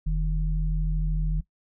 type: tone pair together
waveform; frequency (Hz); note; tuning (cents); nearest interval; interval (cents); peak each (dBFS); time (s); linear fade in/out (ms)
sine; 43.43 / 155.56; F1 / D#3; -9 / 0; octave + minor seventh; 2209; -23 / -29; 0.06-1.41; 10
effects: noise-tail reverb RT60 0.1 s tail -19 dB re dry